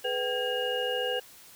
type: tone cluster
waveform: sine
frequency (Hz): 424.2 / 497.7 / 771 / 1624 / 2857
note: G#4 / B4 / G5 / G#6 / F7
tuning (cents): +37 / +13 / -29 / -39 / +39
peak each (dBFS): -37 / -30 / -37 / -36 / -33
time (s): 0.04-1.2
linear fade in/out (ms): 10
effects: white hiss -52 dBFS RMS until 1.55 s